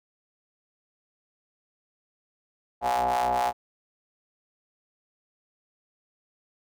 40% pulse ring-modulated tone, 62 Hz, B1, 7 cents sharp, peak -19 dBFS, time 2.81-3.53 s, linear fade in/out 50 ms, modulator 777 Hz, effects none

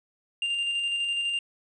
triangle tone with tremolo, 2794 Hz, F7, in tune, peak -23 dBFS, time 0.42-1.39 s, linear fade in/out 2 ms, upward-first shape square, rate 12 Hz, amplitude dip 25%, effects resampled to 22050 Hz

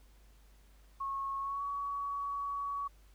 sine tone with pitch glide, 1095 to 1127.7 Hz, C#6 to C#6, -22 to +29 cents, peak -34 dBFS, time 1-2.88 s, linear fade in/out 10 ms, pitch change +51 cents, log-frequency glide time 1.39-1.64 s, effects added 50 Hz sine -58 dBFS peak until 3.14 s + pink hiss -68 dBFS RMS until 3.14 s

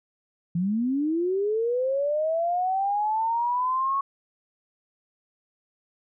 sine linear sweep, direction up, 164.81 to 1108.7 Hz, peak -22 dBFS, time 0.55-4.01 s, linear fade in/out 5 ms, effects none

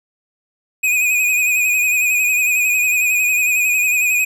square tone with vibrato, 2489 Hz, D#7, in tune, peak -14 dBFS, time 0.83-4.25 s, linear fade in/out 10 ms, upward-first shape sine, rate 11 Hz, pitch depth 43 cents each way, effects none

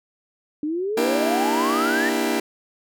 sine exponential sweep, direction up, 291.7 to 1847 Hz, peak -22 dBFS, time 0.63-2.09 s, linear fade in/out 2 ms
sawtooth chord, E half-diminished seventh, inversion second, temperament just, 237.3 / 296.7 / 329.6 / 395.6 Hz, Bb3 / D4 / E4 / G4, +31 / +18 / 0 / +16 cents, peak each -22 dBFS, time 0.97-2.4 s, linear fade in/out 5 ms
effects none

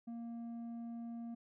square tone with low-pass filter, 233.1 Hz, A#3, in tune, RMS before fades -45 dBFS, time 0.07-1.35 s, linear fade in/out 10 ms, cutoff 470 Hz, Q 1.4, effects none

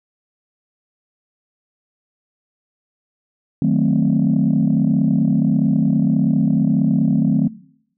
sine chord, D# diminished seventh, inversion none, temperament equal, 155.56 / 185 / 220 / 261.6 Hz, D#3 / F#3 / A3 / C4, 0 / 0 / 0 / 0 cents, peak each -18 dBFS, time 3.62-7.48 s, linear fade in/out 2 ms, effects noise-tail reverb RT60 0.7 s tail -21 dB re dry + tanh soft clip ceiling -7 dBFS

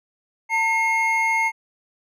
triangle tone pair together, 903.4 / 2147 Hz, A5 / C7, +45 / +44 cents, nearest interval octave + minor third, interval 1499 cents, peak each -20 / -18 dBFS, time 0.49-1.52 s, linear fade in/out 50 ms, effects none

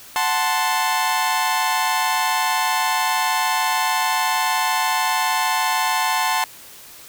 sawtooth chord, F# diminished, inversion none, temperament equal, 740 / 880 / 1046.5 Hz, F#5 / A5 / C6, 0 / 0 / 0 cents, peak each -21 / -17 / -19 dBFS, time 0.16-6.44 s, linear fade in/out 0 ms, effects white hiss -42 dBFS RMS until 7.08 s

